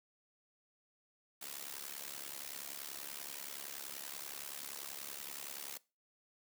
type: noise with amplitude modulation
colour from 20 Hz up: white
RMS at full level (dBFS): -42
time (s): 1.41-5.78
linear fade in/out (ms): 10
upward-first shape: sine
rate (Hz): 70.5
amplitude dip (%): 90
effects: noise-tail reverb RT60 0.3 s tail -22 dB re dry + high-pass 200 Hz 12 dB/octave